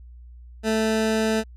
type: tone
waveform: 20% pulse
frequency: 220 Hz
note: A3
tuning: in tune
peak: -15 dBFS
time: 0.63-1.44 s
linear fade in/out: 50 ms
effects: added 60 Hz sine -41 dBFS peak until 1.56 s + low-pass 10000 Hz 12 dB/octave